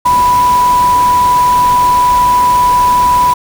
sine tone in noise, 987.8 Hz, B5, in tune, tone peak -6 dBFS, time 0.05-3.34 s, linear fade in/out 10 ms, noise pink, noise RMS -22 dBFS, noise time 0.05-3.34 s, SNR +13 dB, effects none

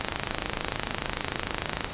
click train, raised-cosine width 0.3 ms, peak -10 dBFS, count 50, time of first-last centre 0.01-1.845 s, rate 26.7 Hz, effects pink hiss -36 dBFS RMS until 1.93 s + resampled to 8000 Hz

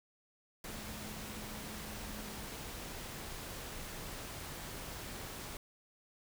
sine tone in noise, 212.3 Hz, G#3, 38 cents sharp, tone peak -50 dBFS, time 0.68-2.47 s, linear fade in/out 2 ms, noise pink, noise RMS -45 dBFS, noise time 0.64-5.57 s, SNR -8 dB, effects none

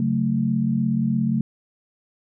sine chord, F# minor, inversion second, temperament just, 138.75 / 185 / 222 Hz, C#3 / F#3 / A3, +2 / 0 / +16 cents, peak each -24 / -25 / -21 dBFS, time 0-1.41 s, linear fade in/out 2 ms, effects none

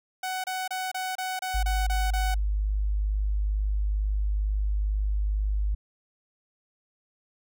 sawtooth tone bursts, 747 Hz, F#5, 16 cents sharp, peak -25 dBFS, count 9, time 0.23-2.344 s, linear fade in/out 5 ms, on 210 ms, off 28 ms
sine tone, 51.1 Hz, G#1, 27 cents flat, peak -23 dBFS, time 1.54-5.75 s, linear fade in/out 10 ms
effects none

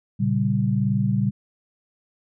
sine chord, G diminished, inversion first, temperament equal, 116.54 / 138.59 / 196 Hz, Bb2 / Db3 / G3, 0 / 0 / 0 cents, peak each -23 / -24 / -22 dBFS, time 0.19-1.31 s, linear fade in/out 20 ms, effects none

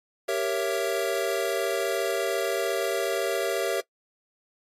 square chord, G diminished seventh, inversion none, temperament equal with one note detuned, 392 / 466.2 / 554.4 / 665.8 Hz, G4 / Bb4 / Db5 / Fb5, 0 / 0 / 0 / +17 cents, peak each -31 dBFS, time 0.28-3.81 s, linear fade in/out 10 ms, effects noise-tail reverb RT60 0.1 s tail -21 dB re dry + AAC 48 kbps

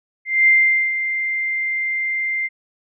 sine tone with ADSR envelope, 2093 Hz, C7, in tune, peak -9 dBFS, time 0.25-2.49 s, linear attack 220 ms, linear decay 450 ms, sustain -10 dB, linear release 34 ms, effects none

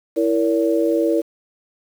sine chord, A# diminished, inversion second, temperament equal with one note detuned, 329.6 / 466.2 / 568.6 Hz, E4 / A#4 / C#5, 0 / 0 / +44 cents, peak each -18 / -20 / -21 dBFS, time 0.16-1.22 s, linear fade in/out 20 ms, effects 7-bit

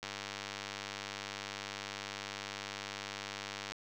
click train, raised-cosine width 0.2 ms, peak -22 dBFS, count 370, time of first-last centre 0.03-3.72 s, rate 100 Hz, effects none

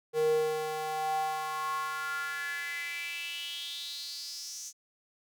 square tone with high-pass filter sweep, 155.3 Hz, D#3, 3 cents flat, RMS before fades -34 dBFS, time 0.13-4.73 s, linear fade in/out 50 ms, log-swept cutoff 420 to 6400 Hz, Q 6.2, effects none

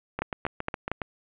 two click trains, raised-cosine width 0.5 ms, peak -12 / -15 dBFS, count 4 / 7, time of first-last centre 0.22-0.916 / 0.19-1.018 s, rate 4.31 / 7.25 Hz, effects resampled to 8000 Hz + 8-bit

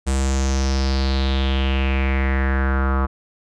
square tone with low-pass filter sweep, 66.9 Hz, C2, 39 cents sharp, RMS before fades -19 dBFS, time 0.06-3.07 s, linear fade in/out 20 ms, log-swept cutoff 8400 to 1200 Hz, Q 4.7, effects none

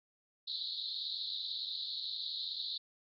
pink band-pass noise, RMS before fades -40 dBFS, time 0.47-2.78 s, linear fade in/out 10 ms, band 3700 to 4300 Hz, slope 96 dB/octave, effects none

